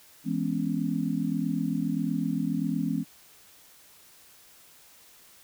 sine chord, C# minor seventh, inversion first, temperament just, 166.31 / 207.9 / 249.5 / 277.2 Hz, E3 / G#3 / B3 / C#4, +16 / +2 / +18 / 0 cents, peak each -31 dBFS, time 0.24-3.05 s, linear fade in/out 50 ms, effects white hiss -55 dBFS RMS until 5.43 s

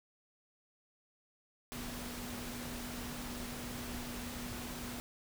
sine tone in noise, 242.9 Hz, B3, 29 cents flat, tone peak -45 dBFS, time 1.72-5 s, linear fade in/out 0 ms, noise pink, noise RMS -44 dBFS, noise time 1.72-5 s, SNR -4 dB, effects none

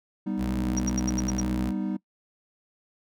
triangle chord, G augmented, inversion none, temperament equal with one note detuned, 196 / 245.9 / 311.1 Hz, G3 / B3 / D#4, 0 / -7 / 0 cents, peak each -27 / -31 / -30 dBFS, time 0.26-1.97 s, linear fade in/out 10 ms
sawtooth tone, 61.74 Hz, B1, in tune, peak -26 dBFS, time 0.37-1.73 s, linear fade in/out 50 ms
sine tone bursts, 5730 Hz, F8, 44 cents sharp, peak -26 dBFS, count 7, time 0.77-1.405 s, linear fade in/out 5 ms, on 23 ms, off 79 ms
effects noise-tail reverb RT60 0.1 s tail -22 dB re dry

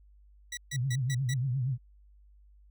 15% pulse tone bursts, 1948 Hz, B6, 24 cents flat, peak -29 dBFS, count 5, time 0.52-1.34 s, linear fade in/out 5 ms, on 52 ms, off 140 ms
sine tone with vibrato, 129.3 Hz, C3, 20 cents flat, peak -27 dBFS, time 0.72-1.78 s, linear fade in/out 50 ms, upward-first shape triangle, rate 8.5 Hz, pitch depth 160 cents each way
effects added 50 Hz sine -55 dBFS peak until 2.7 s

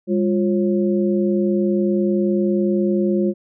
sine tone cluster, 201.9 / 351.8 / 542 Hz, G#3 / F4 / C#5, -49 / +13 / -39 cents, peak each -18 / -19 / -26 dBFS, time 0.07-3.34 s, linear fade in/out 50 ms, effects none

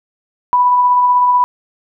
sine tone with tremolo, 987.8 Hz, B5, in tune, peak -7 dBFS, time 0.53-1.44 s, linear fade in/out 0 ms, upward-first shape sine, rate 16 Hz, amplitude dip 25%, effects none

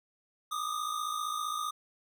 square tone pair together, 1186 / 1241.3 Hz, D6 / D#6, +17 / -4 cents, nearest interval minor second, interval 79 cents, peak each -37 / -35 dBFS, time 0.51-1.71 s, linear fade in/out 10 ms, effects none

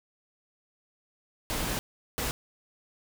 pink noise bursts at uneven times, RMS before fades -31 dBFS, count 2, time 1.5-1.79 / 2.18-2.31 s, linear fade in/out 0 ms, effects none

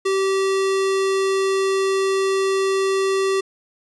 square tone, 386.7 Hz, G4, 24 cents flat, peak -18 dBFS, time 0.05-3.41 s, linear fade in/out 10 ms, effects resampled to 22050 Hz

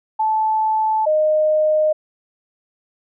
sine tone pair in turn, 872 / 616.6 Hz, A5 / D#5, -16 / -16 cents, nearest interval tritone, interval 600 cents, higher first, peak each -15 / -13 dBFS, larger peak second, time 0.19-1.06 / 1.06-1.93 s, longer neither, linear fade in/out 10 ms, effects none

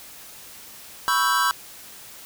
square chord, C# half-diminished seventh, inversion third, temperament equal, 987.8 / 1108.7 / 1318.5 / 1568 Hz, B5 / C#6 / E6 / G6, 0 / 0 / 0 / 0 cents, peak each -25 dBFS, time 1.08-1.51 s, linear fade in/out 0 ms, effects white hiss -43 dBFS RMS until 2.25 s

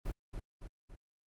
brown noise with echo, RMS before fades -36 dBFS, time 0.05-0.12 s, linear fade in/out 10 ms, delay 280 ms, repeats 3, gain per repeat -5 dB, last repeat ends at 0.96 s, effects Opus 32 kbps

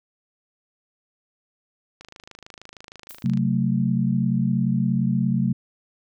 click train, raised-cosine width 0.2 ms, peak -24 dBFS, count 37, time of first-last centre 2.01-3.374 s, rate 26.4 Hz
violet noise with exponential decay, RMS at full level -37 dBFS, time 3.09-3.34 s, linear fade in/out 5 ms, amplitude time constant 53 ms
sine chord, F# diminished, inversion second, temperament just, 133.2 / 185 / 222 Hz, C3 / F#3 / A3, +31 / 0 / +16 cents, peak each -23 dBFS, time 3.24-5.53 s, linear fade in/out 5 ms
effects none

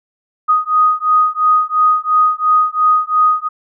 sine beating tone pair, 1244.5 / 1247.4 Hz, D#6 / D#6, 0 / +4 cents, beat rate 2.9 Hz, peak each -13 dBFS, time 0.48-3.49 s, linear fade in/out 20 ms, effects none

